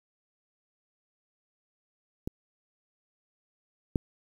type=clicks; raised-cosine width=3 ms; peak=-19 / -12 dBFS; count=2; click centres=2.275 / 3.958 s; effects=8-bit